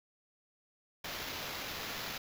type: noise with sample-and-hold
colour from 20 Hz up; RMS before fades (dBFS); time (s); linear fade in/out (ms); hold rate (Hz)
violet; -41; 1.04-2.18; 5; 8820
effects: none